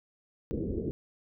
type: low-pass noise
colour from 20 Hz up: white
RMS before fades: -33 dBFS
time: 0.51-0.91 s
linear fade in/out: 0 ms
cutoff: 440 Hz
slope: 48 dB/octave
effects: none